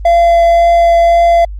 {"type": "tone with vibrato", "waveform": "triangle", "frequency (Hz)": 682, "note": "F5", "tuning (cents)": -41, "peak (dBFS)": -3, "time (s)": [0.05, 1.45], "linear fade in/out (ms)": 5, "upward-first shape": "triangle", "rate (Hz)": 1.9, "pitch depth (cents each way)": 8, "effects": ["added 50 Hz sine -21 dBFS peak until 1.59 s", "Opus 32 kbps"]}